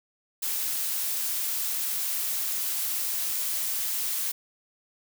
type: noise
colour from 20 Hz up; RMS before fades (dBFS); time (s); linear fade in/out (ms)
blue; -29; 0.42-4.32; 10
effects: none